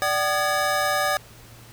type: tone cluster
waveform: square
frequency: 589 / 760 / 1221 / 1677 Hz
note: D5 / F#5 / D#6 / G#6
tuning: +5 / +46 / -33 / +16 cents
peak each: -27 dBFS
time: 0.02-1.17 s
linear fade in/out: 0 ms
effects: added 116 Hz sine -48 dBFS peak until 1.72 s + pink hiss -48 dBFS RMS until 1.72 s